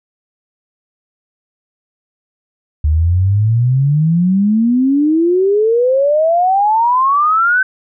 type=exponential sweep; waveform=sine; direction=up; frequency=73.42 to 1547 Hz; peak=-9 dBFS; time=2.84-7.63 s; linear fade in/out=5 ms; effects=none